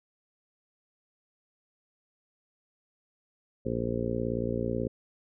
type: harmonic tone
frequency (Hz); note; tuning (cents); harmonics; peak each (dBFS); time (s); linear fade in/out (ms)
58.27; A#1; 0; 1 / 2 / 3 / 4 / 5 / 6 / 7 / 8 / 9; -40 / -35 / -39 / -34 / -38 / -39 / -35 / -38 / -36; 3.65-4.88; 10
effects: none